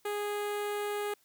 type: tone with notch filter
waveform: sawtooth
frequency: 413.3 Hz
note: G#4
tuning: 8 cents flat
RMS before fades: -34 dBFS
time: 0.05-1.14 s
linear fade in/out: 5 ms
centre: 5300 Hz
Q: 1.3
effects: white hiss -68 dBFS RMS until 1.24 s